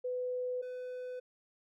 sine / triangle tone pair in turn, 500 / 501.9 Hz, B4 / B4, +21 / +28 cents, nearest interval unison, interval 7 cents, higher second, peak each -33 / -37 dBFS, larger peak first, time 0.04-0.62 / 0.62-1.2 s, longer neither, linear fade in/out 10 ms, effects none

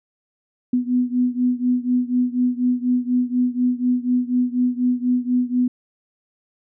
sine beating tone pair, 246.9 / 251 Hz, B3 / B3, 0 / +28 cents, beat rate 4.1 Hz, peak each -19 / -21 dBFS, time 0.73-5.68 s, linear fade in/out 5 ms, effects none

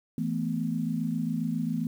sine chord, E suspended fourth, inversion none, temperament just, 164.81 / 219.8 / 247.2 Hz, E3 / A3 / B3, 0 / -2 / +2 cents, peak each -31 dBFS, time 0.18-1.87 s, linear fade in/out 2 ms, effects 9-bit

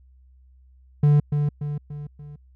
triangle tone with echo, 146.83 Hz, D3, in tune, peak -11 dBFS, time 1.03-1.2 s, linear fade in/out 5 ms, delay 290 ms, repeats 4, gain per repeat -6 dB, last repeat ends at 2.36 s, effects added 64 Hz sine -50 dBFS peak until 2.55 s

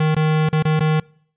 square tone with dropouts, 155.56 Hz, D#3, in tune, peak -15 dBFS, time 0-1 s, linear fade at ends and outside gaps 5 ms, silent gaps 0.148-0.164 / 0.49-0.528 / 0.626-0.651 / 0.795-0.805 s, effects noise-tail reverb RT60 0.6 s tail -25 dB re dry + resampled to 8000 Hz

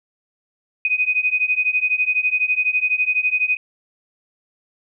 sine beating tone pair, 2492 / 2504 Hz, D#7 / D#7, +2 / +10 cents, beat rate 12 Hz, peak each -20 / -19 dBFS, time 0.85-3.57 s, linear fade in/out 2 ms, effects none

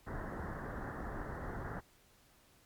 pink low-pass noise, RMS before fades -42 dBFS, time 0.06-1.81 s, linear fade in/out 20 ms, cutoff 1900 Hz, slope 96 dB/octave, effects pink hiss -66 dBFS RMS until 2.65 s + MP3 96 kbps

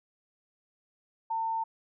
sine tone, 900 Hz, A5, 39 cents sharp, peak -28 dBFS, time 1.3-1.64 s, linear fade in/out 10 ms, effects none

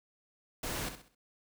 pink noise with echo, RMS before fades -37 dBFS, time 0.63-0.89 s, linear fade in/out 5 ms, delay 65 ms, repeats 4, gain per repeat -9 dB, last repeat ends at 1.15 s, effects none

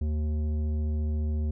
sine tone with tanh clipping, 76.2 Hz, D#2, 36 cents flat, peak -27 dBFS, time 0.01-1.51 s, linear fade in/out 5 ms, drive 11 dB, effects none

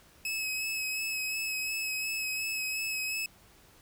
sawtooth tone with vibrato, 2572 Hz, E7, 43 cents flat, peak -28 dBFS, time 0.25-3.26 s, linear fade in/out 2 ms, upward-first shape sine, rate 2.8 Hz, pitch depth 22 cents each way, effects pink hiss -59 dBFS RMS until 3.81 s

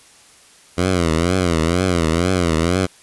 10% pulse tone with vibrato, 86.3 Hz, F2, 20 cents flat, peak -7 dBFS, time 0.77-2.87 s, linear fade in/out 20 ms, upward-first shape triangle, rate 2.1 Hz, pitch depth 170 cents each way, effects white hiss -48 dBFS RMS until 3.02 s + resampled to 24000 Hz

